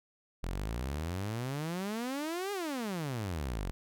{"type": "exponential two-way sweep", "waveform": "sawtooth", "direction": "up then down", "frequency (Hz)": [41.2, 415.3, 41.2], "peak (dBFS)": -30, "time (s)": [0.43, 3.71], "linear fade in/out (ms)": 0, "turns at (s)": 2.52, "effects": []}